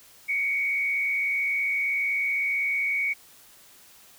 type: tone with frequency modulation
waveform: sine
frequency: 2237 Hz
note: C#7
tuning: 15 cents sharp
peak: -23 dBFS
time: 0.28-3.14 s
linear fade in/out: 20 ms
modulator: 75.7 Hz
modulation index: 0.83
effects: white hiss -53 dBFS RMS until 4.18 s

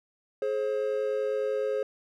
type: tone pair together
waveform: triangle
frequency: 424.1 / 533.9 Hz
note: G#4 / C5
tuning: +36 / +35 cents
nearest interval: major third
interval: 399 cents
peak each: -27 dBFS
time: 0.42-1.83 s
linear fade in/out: 2 ms
effects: none

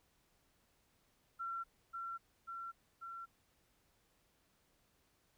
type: tone with echo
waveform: sine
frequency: 1359 Hz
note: F6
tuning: 48 cents flat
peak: -39 dBFS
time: 1.39-1.64 s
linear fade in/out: 20 ms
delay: 540 ms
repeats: 3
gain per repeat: -2 dB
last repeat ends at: 3.26 s
effects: pink hiss -75 dBFS RMS until 5.37 s

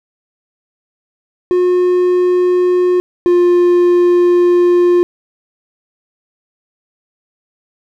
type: tone pair in turn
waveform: triangle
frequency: 360 / 352.8 Hz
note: F#4 / F4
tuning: -47 / +18 cents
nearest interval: unison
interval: 35 cents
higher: first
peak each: -7 / -5 dBFS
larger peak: second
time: 1.51-3 / 3.26-5.03 s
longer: second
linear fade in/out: 0 ms
effects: none

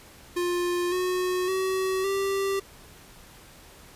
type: tone with pitch steps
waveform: square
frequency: 352.5 / 365.1 / 378.2 / 391.8 Hz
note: F4 / F#4 / F#4 / G4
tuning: +16 / -23 / +38 / -1 cents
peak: -25 dBFS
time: 0.36-2.6 s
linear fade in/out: 10 ms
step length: 560 ms
effects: pink hiss -50 dBFS RMS until 3.95 s + resampled to 32000 Hz

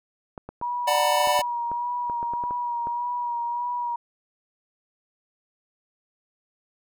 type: clicks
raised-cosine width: 1 ms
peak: -22 dBFS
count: 12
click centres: 0.378 / 0.49 / 0.614 / 1.273 / 1.392 / 1.716 / 2.098 / 2.229 / 2.336 / 2.438 / 2.509 / 2.871 s
type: tone with vibrato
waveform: sine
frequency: 959 Hz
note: A#5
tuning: 49 cents sharp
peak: -25 dBFS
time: 0.62-3.96 s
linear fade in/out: 5 ms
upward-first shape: sine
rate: 1.7 Hz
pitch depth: 26 cents each way
type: chord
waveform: square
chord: B minor seventh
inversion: first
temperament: just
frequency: 592.7 / 740.8 / 889 / 987.8 Hz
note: D5 / F#5 / A5 / B5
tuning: +16 / +2 / +18 / 0 cents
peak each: -25 / -26 / -30 / -27 dBFS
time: 0.87-1.42 s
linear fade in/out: 10 ms
effects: none

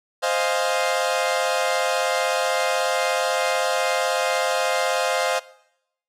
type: chord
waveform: sawtooth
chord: F minor seventh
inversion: second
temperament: equal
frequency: 523.3 / 622.3 / 698.5 / 830.6 Hz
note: C5 / Eb5 / F5 / Ab5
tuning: 0 / 0 / 0 / 0 cents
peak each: -20 / -22 / -21 / -26 dBFS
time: 0.22-5.4 s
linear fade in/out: 20 ms
effects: noise-tail reverb RT60 0.8 s tail -20 dB re dry + low-pass 10000 Hz 12 dB/octave

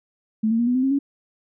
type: tone with pitch steps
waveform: sine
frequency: 218.4 / 227.5 / 237.1 / 247 / 257.3 / 268.1 / 279.3 Hz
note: A3 / A#3 / A#3 / B3 / C4 / C4 / C#4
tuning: -13 / -42 / +30 / 0 / -29 / +42 / +13 cents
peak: -17 dBFS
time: 0.43-0.99 s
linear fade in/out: 10 ms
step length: 80 ms
effects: none

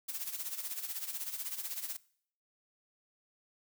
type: noise with tremolo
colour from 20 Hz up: blue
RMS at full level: -37 dBFS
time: 0.08-1.97 s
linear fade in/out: 10 ms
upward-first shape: sine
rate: 16 Hz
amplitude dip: 70%
effects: noise-tail reverb RT60 0.6 s tail -21 dB re dry

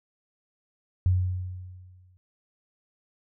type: tone with exponential decay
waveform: sine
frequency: 91.4 Hz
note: F#2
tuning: 21 cents flat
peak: -17 dBFS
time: 1.06-2.17 s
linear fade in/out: 0 ms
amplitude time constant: 240 ms
effects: none

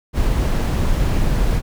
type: noise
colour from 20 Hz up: brown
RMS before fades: -17 dBFS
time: 0.13-1.62 s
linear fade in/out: 50 ms
effects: none

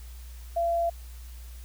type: tone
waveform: sine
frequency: 680 Hz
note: F5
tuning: 46 cents flat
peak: -23 dBFS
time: 0.56-0.9 s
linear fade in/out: 10 ms
effects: added 60 Hz sine -40 dBFS peak until 1.64 s + white hiss -54 dBFS RMS until 1.64 s

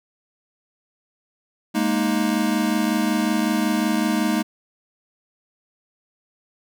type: chord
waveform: square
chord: Ab suspended second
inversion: none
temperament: equal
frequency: 207.7 / 233.1 / 311.1 Hz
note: Ab3 / Bb3 / Eb4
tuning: 0 / 0 / 0 cents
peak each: -24 dBFS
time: 1.74-4.43 s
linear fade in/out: 20 ms
effects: none

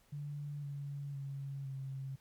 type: tone with pitch steps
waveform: sine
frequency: 145.4 / 141.75 / 138.19 / 134.73 Hz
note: D3 / C#3 / C#3 / C#3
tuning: -17 / +39 / -5 / -49 cents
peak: -39 dBFS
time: 0.12-2.16 s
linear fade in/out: 10 ms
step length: 510 ms
effects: pink hiss -69 dBFS RMS until 2.2 s + MP3 96 kbps

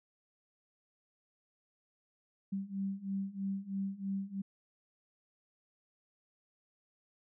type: beating tone pair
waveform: sine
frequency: 193.6 / 196.7 Hz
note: G3 / G3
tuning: -21 / +6 cents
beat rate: 3.1 Hz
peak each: -39 / -37 dBFS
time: 2.52-4.42 s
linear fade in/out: 10 ms
effects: none

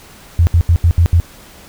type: tone bursts at uneven times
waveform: sine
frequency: 85 Hz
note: F2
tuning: 46 cents flat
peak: -6 dBFS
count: 6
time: 0.39-0.47 / 0.54-0.61 / 0.69-0.76 / 0.84-0.91 / 0.98-1.06 / 1.13-1.2 s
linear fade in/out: 0 ms
effects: pink hiss -40 dBFS RMS until 1.68 s

